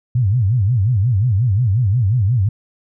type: tone with vibrato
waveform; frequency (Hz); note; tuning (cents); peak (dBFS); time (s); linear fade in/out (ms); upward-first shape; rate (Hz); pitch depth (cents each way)
sine; 110; A2; 0; -12; 0.15-2.49; 5; sine; 5.6; 280
effects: none